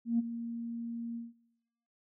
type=tone with ADSR envelope; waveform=sine; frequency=233.1 Hz; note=A#3; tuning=in tune; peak=-23 dBFS; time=0.05-1.33 s; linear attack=140 ms; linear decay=23 ms; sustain=-13 dB; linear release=170 ms; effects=noise-tail reverb RT60 1.0 s tail -22 dB re dry + tanh soft clip ceiling -19 dBFS